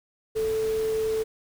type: tone in noise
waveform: sine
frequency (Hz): 440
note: A4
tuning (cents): 0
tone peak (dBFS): -23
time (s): 0.35-1.24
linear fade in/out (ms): 20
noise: pink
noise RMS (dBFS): -40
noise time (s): 0.35-1.24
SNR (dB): +14
effects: none